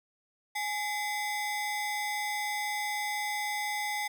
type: ring-modulated tone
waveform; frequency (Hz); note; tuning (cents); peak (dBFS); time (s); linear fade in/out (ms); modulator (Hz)
40% pulse; 1434; F6; +45; -27; 0.55-4.08; 10; 600
effects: none